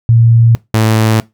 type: tone pair in turn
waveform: sine / sawtooth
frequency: 115.7 / 110.25 Hz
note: A#2 / A2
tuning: -13 / +4 cents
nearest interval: minor second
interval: 83 cents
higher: first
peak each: -4 dBFS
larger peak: neither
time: 0.09-0.55 / 0.74-1.2 s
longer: neither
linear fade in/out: 0 ms
effects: noise-tail reverb RT60 0.2 s tail -21 dB re dry